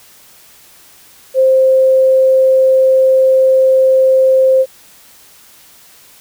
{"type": "tone", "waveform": "sine", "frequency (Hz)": 525, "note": "C5", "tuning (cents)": 6, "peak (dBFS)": -6, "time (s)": [1.34, 4.66], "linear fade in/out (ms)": 50, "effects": ["white hiss -43 dBFS RMS until 6.2 s"]}